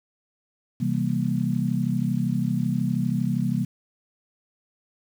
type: chord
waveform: sine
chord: C dominant seventh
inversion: none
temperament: just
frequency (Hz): 130.81 / 163.52 / 196.22 / 235.5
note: C3 / E3 / G3 / Bb3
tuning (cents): 0 / -14 / +2 / +18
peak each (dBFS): -27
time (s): 0.8-3.65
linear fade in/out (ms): 10
effects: 8-bit